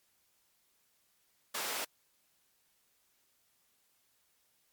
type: high-pass noise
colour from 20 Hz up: pink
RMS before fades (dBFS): -37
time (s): 1.54-1.85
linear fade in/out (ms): 10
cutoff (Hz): 590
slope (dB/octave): 12
effects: white hiss -73 dBFS RMS until 4.72 s + MP3 96 kbps